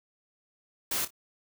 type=noise with echo; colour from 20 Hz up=white; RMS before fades=-30 dBFS; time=0.91-1.05 s; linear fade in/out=5 ms; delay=28 ms; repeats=2; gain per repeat=-13 dB; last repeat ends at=1.106 s; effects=none